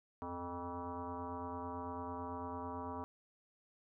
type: tone with frequency modulation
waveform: sine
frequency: 615 Hz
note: D#5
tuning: 20 cents flat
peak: -40 dBFS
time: 0.22-3.04 s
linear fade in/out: 0 ms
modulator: 177 Hz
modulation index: 3
effects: none